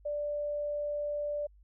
sine tone, 587.3 Hz, D5, in tune, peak -31 dBFS, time 0.05-1.47 s, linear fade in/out 10 ms, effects added 50 Hz sine -56 dBFS peak until 1.63 s

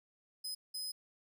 sawtooth tone bursts at uneven times, 5040 Hz, D#8, 21 cents sharp, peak -36 dBFS, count 2, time 0.44-0.55 / 0.74-0.92 s, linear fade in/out 10 ms, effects none

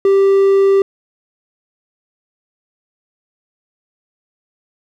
triangle tone, 392 Hz, G4, in tune, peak -6 dBFS, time 0.05-0.82 s, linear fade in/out 2 ms, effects none

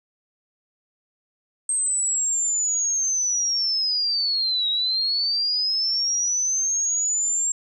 sine linear two-way sweep, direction down then up, 8372 to 3804 to 7480 Hz, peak -20 dBFS, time 1.69-7.52 s, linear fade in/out 2 ms, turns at 4.69 s, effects 10-bit

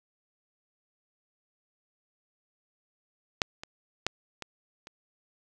clicks, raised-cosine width 0.2 ms, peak -6 / -22 / -9 / -20 / -27 dBFS, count 5, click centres 3.418 / 3.635 / 4.066 / 4.423 / 4.871 s, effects none

